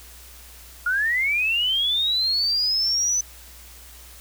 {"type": "linear sweep", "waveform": "sine", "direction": "up", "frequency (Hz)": [1400, 6060], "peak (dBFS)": -19, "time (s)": [0.86, 3.21], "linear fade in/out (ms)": 5, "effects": ["added 60 Hz sine -46 dBFS peak until 4.2 s", "white hiss -46 dBFS RMS until 4.2 s"]}